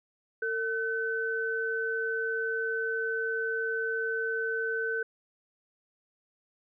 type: tone pair together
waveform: sine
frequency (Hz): 451.5 / 1518.7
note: A4 / F#6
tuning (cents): +45 / +45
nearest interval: octave + major sixth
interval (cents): 2100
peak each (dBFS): -32 / -30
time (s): 0.42-5.03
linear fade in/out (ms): 5
effects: none